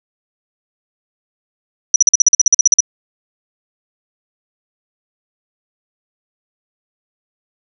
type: tone bursts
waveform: sine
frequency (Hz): 5880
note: F#8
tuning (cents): -12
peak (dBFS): -4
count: 14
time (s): 1.94-2.805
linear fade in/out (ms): 2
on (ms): 20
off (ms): 45
effects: none